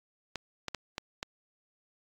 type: clicks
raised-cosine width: 0.2 ms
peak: -17 dBFS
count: 5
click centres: 0.357 / 0.683 / 0.747 / 0.981 / 1.229 s
effects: AAC 64 kbps